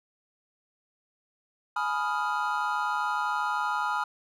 triangle chord, F half-diminished seventh, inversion first, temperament equal with one note detuned, 840.3 / 987.8 / 1244.5 / 1396.9 Hz, Ab5 / Cb6 / Eb6 / F6, +20 / 0 / 0 / 0 cents, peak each -30 dBFS, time 1.76-4.04 s, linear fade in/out 5 ms, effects none

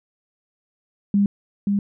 sine tone with echo, 201.4 Hz, G3, 47 cents sharp, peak -14 dBFS, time 1.14-1.26 s, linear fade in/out 2 ms, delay 530 ms, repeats 1, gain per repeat -3 dB, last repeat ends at 1.79 s, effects none

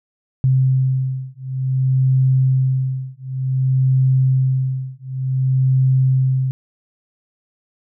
sine beating tone pair, 130.81 / 131.36 Hz, C3 / C3, 0 / +7 cents, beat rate 0.55 Hz, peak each -17 dBFS, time 0.44-6.51 s, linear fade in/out 0 ms, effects none

